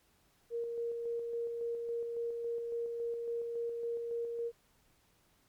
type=tone with tremolo; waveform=sine; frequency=468 Hz; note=A#4; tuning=7 cents sharp; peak=-33 dBFS; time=0.5-4.52 s; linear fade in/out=50 ms; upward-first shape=square; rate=3.6 Hz; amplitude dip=30%; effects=pink hiss -70 dBFS RMS until 5.48 s + MP3 96 kbps